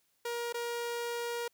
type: tone with dropouts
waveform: sawtooth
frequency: 473.5 Hz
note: A#4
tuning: 27 cents sharp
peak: -30 dBFS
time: 0.25-1.48 s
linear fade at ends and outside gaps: 5 ms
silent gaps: 0.526-0.542 s
effects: white hiss -74 dBFS RMS until 1.53 s